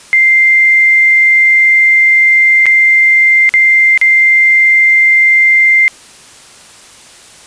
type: tone with dropouts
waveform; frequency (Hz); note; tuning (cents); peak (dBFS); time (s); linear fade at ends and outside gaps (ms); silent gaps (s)
sine; 2093; C7; 0; -4; 0.13-5.88; 0; 2.657-2.665 / 3.492-3.539 / 3.976-4.014
effects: white hiss -37 dBFS RMS until 7.46 s + resampled to 22050 Hz